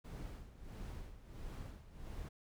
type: noise with tremolo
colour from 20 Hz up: brown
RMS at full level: -45 dBFS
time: 0.04-2.29 s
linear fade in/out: 10 ms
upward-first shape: sine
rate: 1.5 Hz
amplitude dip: 75%
effects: none